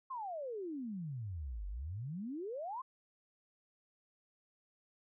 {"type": "exponential two-way sweep", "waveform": "sine", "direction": "down then up", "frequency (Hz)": [1090, 45.73, 1090], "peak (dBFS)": -39, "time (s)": [0.1, 2.82], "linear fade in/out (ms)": 10, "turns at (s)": 1.67, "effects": []}